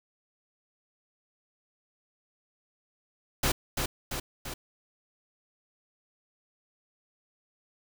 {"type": "noise with echo", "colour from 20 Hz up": "pink", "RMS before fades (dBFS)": -26, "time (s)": [3.43, 3.52], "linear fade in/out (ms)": 5, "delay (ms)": 340, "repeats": 3, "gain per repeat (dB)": -4, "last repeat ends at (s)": 4.54, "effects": []}